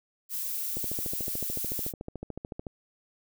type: noise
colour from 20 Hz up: violet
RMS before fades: -33 dBFS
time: 0.29-1.93 s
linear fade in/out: 50 ms
type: click train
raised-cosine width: 2 ms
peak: -23 dBFS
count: 27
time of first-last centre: 0.77-2.668 s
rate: 13.7 Hz
effects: none